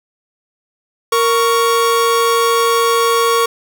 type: tone pair together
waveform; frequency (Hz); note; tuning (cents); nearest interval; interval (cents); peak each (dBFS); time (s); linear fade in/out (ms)
45% pulse; 464.9 / 1114.4; A#4 / C#6; -5 / +9; octave + minor third; 1514; -14; 1.12-3.46; 5
effects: none